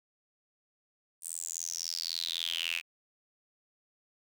square tone with high-pass filter sweep, 41.87 Hz, E1, 28 cents sharp, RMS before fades -36 dBFS, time 1.21-2.82 s, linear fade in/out 50 ms, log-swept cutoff 9000 to 2500 Hz, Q 8.2, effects none

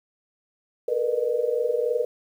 sine tone cluster, 444.8 / 464.3 / 487.4 / 607 Hz, A4 / A#4 / B4 / D#5, +19 / -7 / -23 / -43 cents, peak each -30 / -27 / -24 / -30 dBFS, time 0.88-2.05 s, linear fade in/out 5 ms, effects 9-bit

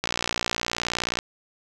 click train, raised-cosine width 0.2 ms, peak -7 dBFS, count 69, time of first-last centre 0.04-1.189 s, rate 59.2 Hz, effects none

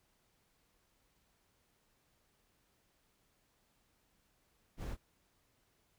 brown noise, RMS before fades -40 dBFS, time 4.77-4.97 s, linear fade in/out 50 ms, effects pink hiss -75 dBFS RMS until 5.98 s

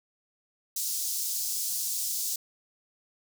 pink high-pass noise, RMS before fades -31 dBFS, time 0.76-2.36 s, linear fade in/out 5 ms, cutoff 5200 Hz, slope 24 dB/octave, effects none

